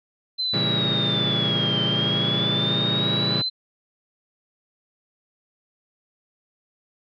sine linear two-way sweep, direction down then up, 4082 to 3110 to 4082 Hz, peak -22 dBFS, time 0.38-3.5 s, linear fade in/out 20 ms, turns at 1.82 s
sawtooth chord, A# diminished seventh, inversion none, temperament just, 116.54 / 139.85 / 167.82 / 201.4 Hz, A#2 / C#3 / E3 / G3, 0 / +16 / +31 / +47 cents, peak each -25 dBFS, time 0.53-3.42 s, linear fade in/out 10 ms
effects resampled to 11025 Hz

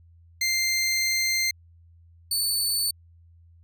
20% pulse tone pair in turn, 2093 / 4489 Hz, C7 / C#8, 0 / +21 cents, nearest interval octave + minor second, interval 1321 cents, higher second, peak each -17 dBFS, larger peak neither, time 0.41-1.51 / 2.31-2.91 s, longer first, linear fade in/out 5 ms, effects added 84 Hz sine -51 dBFS peak until 3.63 s

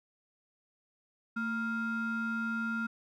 triangle ring-modulated tone, 586 Hz, D5, 4 cents flat, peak -26 dBFS, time 1.36-2.87 s, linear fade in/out 10 ms, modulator 811 Hz, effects none

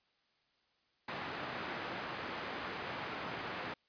white band-pass noise, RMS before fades -42 dBFS, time 1.08-3.74 s, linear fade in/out 5 ms, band 110 to 1800 Hz, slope 12 dB/octave, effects white hiss -75 dBFS RMS until 3.88 s + resampled to 11025 Hz

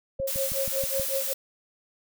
sine tone with tremolo, 541 Hz, C#5, 42 cents flat, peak -25 dBFS, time 0.19-1.33 s, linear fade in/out 5 ms, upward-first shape sine, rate 5.4 Hz, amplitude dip 100%
click train, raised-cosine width 5 ms, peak -25 dBFS, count 6, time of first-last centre 0.2-0.997 s, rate 6.27 Hz
blue noise, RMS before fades -30 dBFS, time 0.27-1.34 s, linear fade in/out 10 ms
effects none

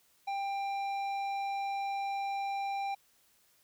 triangle tone with tanh clipping, 792 Hz, G5, 18 cents sharp, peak -34 dBFS, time 0.27-2.95 s, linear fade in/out 10 ms, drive 15 dB, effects white hiss -68 dBFS RMS until 3.63 s

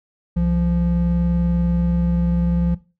triangle tone pair together, 64.39 / 172.7 Hz, C2 / F3, -27 / -19 cents, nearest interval octave + perfect fourth, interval 1708 cents, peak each -20 / -15 dBFS, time 0.36-2.75 s, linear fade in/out 10 ms, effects noise-tail reverb RT60 0.3 s tail -18 dB re dry

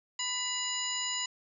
harmonic tone with a mistuned harmonic, 998 Hz, B5, 18 cents sharp, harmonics 1 / 2 / 3 / 4 / 5 / 7, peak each -41 / -40 / -37 / -40 / -40 / -35 dBFS, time 0.19-1.26 s, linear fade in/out 5 ms, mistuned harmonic 3, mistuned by -64 cents, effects none

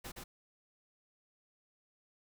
pink noise with echo, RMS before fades -45 dBFS, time 0.04-0.12 s, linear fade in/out 10 ms, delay 120 ms, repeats 1, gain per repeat -2 dB, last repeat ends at 0.24 s, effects none

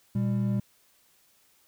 triangle tone pair together, 120 / 198.69 Hz, B2 / G3, -49 / +24 cents, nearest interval major sixth, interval 873 cents, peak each -25 dBFS, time 0.15-0.6 s, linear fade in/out 5 ms, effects white hiss -64 dBFS RMS until 1.67 s

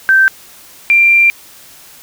sine tone pair in turn, 1557 / 2372 Hz, G6 / D7, -12 / +17 cents, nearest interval perfect fifth, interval 729 cents, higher second, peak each -5 dBFS, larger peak neither, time 0.09-0.28 / 0.9-1.3 s, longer second, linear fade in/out 0 ms, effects white hiss -39 dBFS RMS until 2.02 s

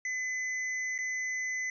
square tone with dropouts, 2025 Hz, B6, 43 cents sharp, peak -32 dBFS, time 0.05-1.7 s, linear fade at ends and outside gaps 2 ms, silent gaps 0.98-0.987 s, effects resampled to 16000 Hz

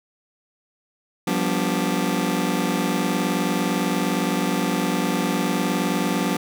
sawtooth chord, G dominant seventh, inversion third, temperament just, 176.4 / 196 / 245 / 294 Hz, F3 / G3 / B3 / D4, +18 / 0 / -14 / +2 cents, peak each -22 dBFS, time 1.27-6.37 s, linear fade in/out 5 ms, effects none

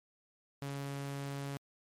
sawtooth tone, 139.8 Hz, C#3, 15 cents sharp, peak -34 dBFS, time 0.62-1.57 s, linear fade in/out 0 ms, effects MP3 64 kbps

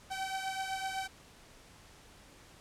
sawtooth beating tone pair, 765 / 772.9 Hz, G5 / G5, -42 / -25 cents, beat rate 7.9 Hz, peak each -33 / -36 dBFS, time 0.1-1.08 s, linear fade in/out 20 ms, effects pink hiss -57 dBFS RMS until 2.6 s + low-pass 10000 Hz 12 dB/octave

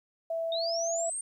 sine tone with pitch glide, 659.3 to 669.3 Hz, E5 to E5, 0 to +26 cents, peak -29 dBFS, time 0.3-1.1 s, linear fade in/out 5 ms, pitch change +26 cents, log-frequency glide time 0.47-0.68 s
sine linear sweep, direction up, 3621 to 8870 Hz, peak -32 dBFS, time 0.52-1.21 s, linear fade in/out 2 ms
effects 11-bit

